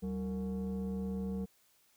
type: tone with frequency modulation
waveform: sine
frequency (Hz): 191.8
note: G3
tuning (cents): -37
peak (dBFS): -32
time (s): 0.02-1.46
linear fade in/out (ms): 20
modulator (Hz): 267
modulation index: 0.7
effects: tanh soft clip ceiling -32 dBFS + white hiss -69 dBFS RMS until 1.96 s